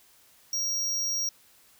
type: tone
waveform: square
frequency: 5640 Hz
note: F8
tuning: 16 cents sharp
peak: -27 dBFS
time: 0.53-1.29 s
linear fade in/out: 2 ms
effects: white hiss -59 dBFS RMS until 1.79 s